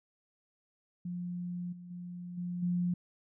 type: tone with level steps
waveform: sine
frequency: 176.8 Hz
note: F3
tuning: 22 cents sharp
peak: -35 / -45 / -40 / -34 / -28 dBFS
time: 1.05-2.94 s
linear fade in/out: 5 ms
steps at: 1.72 / 1.9 / 2.37 / 2.62 s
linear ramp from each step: 10 ms
effects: none